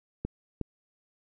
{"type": "clicks", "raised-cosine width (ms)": 3, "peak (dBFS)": -18, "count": 2, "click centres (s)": [0.25, 0.613], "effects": []}